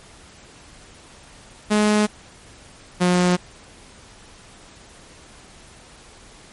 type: tone pair in turn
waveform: sawtooth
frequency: 210.8 / 179.12 Hz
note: G#3 / F3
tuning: +26 / +44 cents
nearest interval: minor third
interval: 282 cents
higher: first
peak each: -11 dBFS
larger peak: neither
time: 1.7-2.07 / 3-3.37 s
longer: neither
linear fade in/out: 20 ms
effects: pink hiss -46 dBFS RMS until 6.52 s + MP3 48 kbps